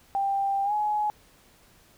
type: tone with pitch glide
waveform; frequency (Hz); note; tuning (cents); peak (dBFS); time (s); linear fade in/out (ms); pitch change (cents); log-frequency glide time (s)
sine; 790 to 841.8; G5 to G#5; +13 to +23; -23; 0.15-1.1; 0; +110; 0.64-0.73
effects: pink hiss -58 dBFS RMS until 1.97 s